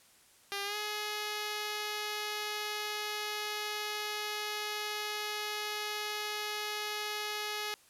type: tone with pitch glide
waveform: 5% pulse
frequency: 400 to 420.9 Hz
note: G4 to G#4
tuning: +35 to +23 cents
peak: -23 dBFS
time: 0.52-7.74 s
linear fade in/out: 0 ms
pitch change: +88 cents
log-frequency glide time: 0.64-0.76 s
effects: white hiss -62 dBFS RMS until 7.89 s + low-pass 12000 Hz 12 dB/octave